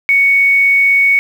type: tone with quantisation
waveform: sine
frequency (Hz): 2226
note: C#7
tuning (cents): +7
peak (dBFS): -7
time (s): 0.09-1.19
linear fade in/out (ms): 0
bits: 6
effects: none